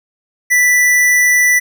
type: tone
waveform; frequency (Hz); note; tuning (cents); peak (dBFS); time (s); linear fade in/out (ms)
square; 1975.5; B6; 0; -9; 0.5-1.6; 20
effects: none